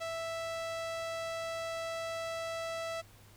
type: tone with low-pass filter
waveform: sawtooth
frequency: 659.3 Hz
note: E5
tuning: in tune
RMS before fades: -38 dBFS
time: 0-3.02 s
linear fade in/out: 20 ms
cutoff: 8500 Hz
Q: 0.59
effects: added 102 Hz sine -58 dBFS peak until 3.36 s + pink hiss -60 dBFS RMS until 3.36 s